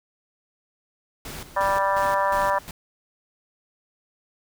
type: noise with tremolo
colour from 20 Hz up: pink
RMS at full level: -36 dBFS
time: 1.25-2.71 s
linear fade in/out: 2 ms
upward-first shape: square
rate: 2.8 Hz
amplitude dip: 70%
type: harmonic tone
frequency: 196 Hz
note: G3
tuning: in tune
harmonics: 3 / 4 / 5 / 6 / 7 / 8 / 9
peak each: -25 / -30 / -22 / -29 / -34 / -34 / -31 dBFS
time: 1.56-2.59 s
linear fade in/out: 10 ms
effects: none